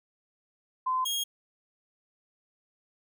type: tone pair in turn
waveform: sine / sawtooth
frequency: 1028 / 3264 Hz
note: C6 / G#7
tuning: -31 / -31 cents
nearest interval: octave + minor sixth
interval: 2000 cents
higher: second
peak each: -25 dBFS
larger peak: neither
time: 0.86-1.05 / 1.05-1.24 s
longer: neither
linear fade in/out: 10 ms
effects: none